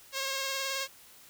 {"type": "tone with vibrato", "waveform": "5% pulse", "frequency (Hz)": 540, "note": "C#5", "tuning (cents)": -45, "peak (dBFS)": -20, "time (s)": [0.12, 0.88], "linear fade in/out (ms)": 50, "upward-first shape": "triangle", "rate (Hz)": 19, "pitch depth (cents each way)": 31, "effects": ["white hiss -55 dBFS RMS until 1.29 s"]}